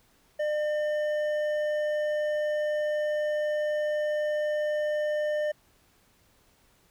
sine tone with hard clipping, 602 Hz, D5, 43 cents sharp, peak -27 dBFS, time 0.39-5.52 s, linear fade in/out 10 ms, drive 7 dB, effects pink hiss -64 dBFS RMS until 6.9 s

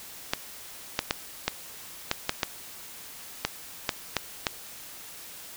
clicks, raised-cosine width 0.2 ms, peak -6 dBFS, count 11, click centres 0.335 / 0.991 / 1.109 / 1.48 / 2.114 / 2.294 / 2.432 / 3.45 / 3.892 / 4.167 / 4.468 s, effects white hiss -44 dBFS RMS until 5.56 s

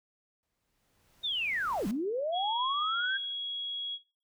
pink noise with exponential growth, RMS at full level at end -45 dBFS, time 0.43-1.91 s, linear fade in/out 0 ms, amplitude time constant 320 ms
sine linear two-way sweep, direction down then up, 3729 to 180.4 to 1616 Hz, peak -29 dBFS, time 1.23-3.18 s, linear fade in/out 20 ms, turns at 1.87 s
sine tone, 3322 Hz, G#7, in tune, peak -33 dBFS, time 2.32-3.99 s, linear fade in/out 50 ms
effects noise-tail reverb RT60 0.4 s tail -17 dB re dry

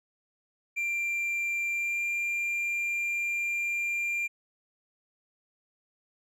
triangle tone with pitch glide, 2370 to 2386 Hz, D7 to D7, +15 to +27 cents, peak -26 dBFS, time 0.76-4.28 s, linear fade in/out 20 ms, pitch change +12 cents, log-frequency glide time 1.71-2.02 s, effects none

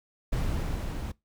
brown noise with level ramp, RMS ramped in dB -28 to -34 dBFS, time 0.32-1.12 s, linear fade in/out 10 ms, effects noise-tail reverb RT60 0.2 s tail -22 dB re dry

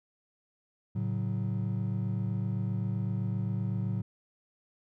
triangle chord, F# minor, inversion first, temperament just, 111 / 138.75 / 185 Hz, A2 / C#3 / F#3, +16 / +2 / 0 cents, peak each -29 / -35 / -32 dBFS, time 0.95-4.02 s, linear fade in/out 10 ms, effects none

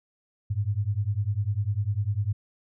sine beating tone pair, 98 / 108 Hz, G2 / A2, 0 / -32 cents, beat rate 10 Hz, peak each -27 dBFS, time 0.5-2.33 s, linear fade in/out 10 ms, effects none

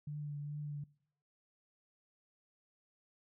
sine tone with vibrato, 146.8 Hz, D3, in tune, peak -39 dBFS, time 0.07-0.84 s, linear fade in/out 5 ms, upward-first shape triangle, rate 2.4 Hz, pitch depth 26 cents each way, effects noise-tail reverb RT60 0.7 s tail -24 dB re dry

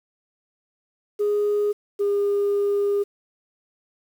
sine tone pair in turn, 413.9 / 405.1 Hz, G#4 / G#4, -6 / -43 cents, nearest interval unison, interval 37 cents, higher first, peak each -17 dBFS, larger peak neither, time 1.19-1.73 / 1.99-3.04 s, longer second, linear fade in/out 20 ms, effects tanh soft clip ceiling -16 dBFS + 8-bit

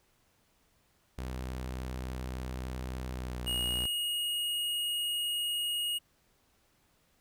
sawtooth tone with pitch glide, 63.5 to 61.23 Hz, B1 to B1, +49 to -14 cents, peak -32 dBFS, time 1.18-3.86 s, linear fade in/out 0 ms, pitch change -63 cents, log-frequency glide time 3.09-3.47 s
square tone, 2874 Hz, F7, 49 cents sharp, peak -31 dBFS, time 3.46-5.99 s, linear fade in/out 20 ms
effects pink hiss -70 dBFS RMS until 7.2 s

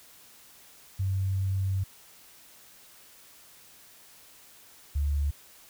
sine tone pair in turn, 96 / 71.92 Hz, G2 / D2, -36 / -36 cents, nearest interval perfect fourth, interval 500 cents, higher first, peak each -25 / -24 dBFS, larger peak second, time 0.99-1.84 / 4.95-5.31 s, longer first, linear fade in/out 10 ms, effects white hiss -54 dBFS RMS until 5.69 s

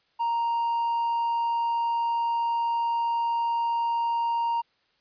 sine tone with hard clipping, 932.3 Hz, A#5, in tune, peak -24 dBFS, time 0.19-4.62 s, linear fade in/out 20 ms, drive 2 dB, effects white hiss -68 dBFS RMS until 5 s + resampled to 11025 Hz

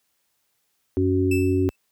harmonic tone, 93 Hz, F#2, 9 cents sharp, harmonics 1 / 3 / 4, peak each -22 / -22 / -22 dBFS, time 0.97-1.69 s, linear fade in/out 0 ms
45% pulse tone with exponential decay, 2637 Hz, E7, in tune, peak -26 dBFS, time 1.31-1.76 s, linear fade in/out 5 ms, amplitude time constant 97 ms
effects white hiss -71 dBFS RMS until 1.91 s + high-pass 60 Hz 12 dB/octave

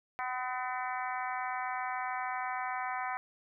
harmonic tone with a mistuned harmonic, 252.4 Hz, B3, 38 cents sharp, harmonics 3 / 4 / 5 / 6 / 7 / 8 / 9, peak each -37 / -39 / -41 / -43 / -44 / -45 / -46 dBFS, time 0.19-3.17 s, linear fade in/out 0 ms, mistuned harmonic 7, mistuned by +28 cents, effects none

